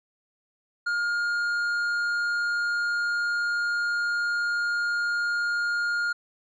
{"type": "tone with tanh clipping", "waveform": "sine", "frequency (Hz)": 1417, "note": "F6", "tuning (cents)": 25, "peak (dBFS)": -25, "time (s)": [0.86, 6.13], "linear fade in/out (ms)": 10, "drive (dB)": 7, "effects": []}